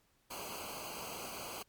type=noise with comb filter; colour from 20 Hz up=pink; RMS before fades=-44 dBFS; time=0.3-1.63 s; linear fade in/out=10 ms; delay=0.55 ms; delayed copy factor=-0.9; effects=pink hiss -73 dBFS RMS until 1.68 s + MP3 96 kbps